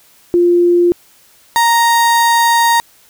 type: tone pair in turn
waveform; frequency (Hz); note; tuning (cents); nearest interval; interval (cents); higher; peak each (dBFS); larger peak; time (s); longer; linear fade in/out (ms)
sine / 35% pulse; 349.2 / 932.3; F4 / A#5; 0 / 0; octave + perfect fourth; 1700; second; -7; neither; 0.34-0.92 / 1.56-2.8; second; 0
effects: white hiss -48 dBFS RMS until 3.09 s